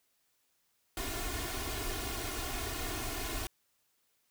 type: noise with comb filter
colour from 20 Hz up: pink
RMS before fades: -37 dBFS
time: 0.97-3.47 s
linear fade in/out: 2 ms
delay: 2.8 ms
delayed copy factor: +0.95
effects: white hiss -75 dBFS RMS until 4.3 s